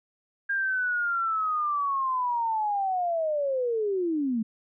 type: linear sweep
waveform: sine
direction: down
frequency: 1614 to 212.4 Hz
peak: -24 dBFS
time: 0.49-4.43 s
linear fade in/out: 10 ms
effects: none